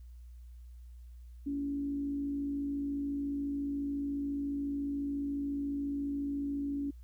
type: tone with frequency modulation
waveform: sine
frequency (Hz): 282.3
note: C#4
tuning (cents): +32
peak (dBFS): -32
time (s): 1.46-6.91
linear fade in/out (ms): 10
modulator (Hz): 54.2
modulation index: 0.24
effects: added 60 Hz sine -47 dBFS peak until 7.03 s + white hiss -75 dBFS RMS until 7.03 s